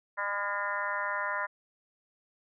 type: harmonic tone with a mistuned harmonic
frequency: 202 Hz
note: G#3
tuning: 48 cents flat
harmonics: 3 / 4 / 5 / 6 / 7 / 8 / 9 / 10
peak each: -39 / -45 / -34 / -42 / -36 / -41 / -36 / -45 dBFS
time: 0.17-1.47 s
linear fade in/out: 20 ms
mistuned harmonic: 8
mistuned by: +36 cents
effects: none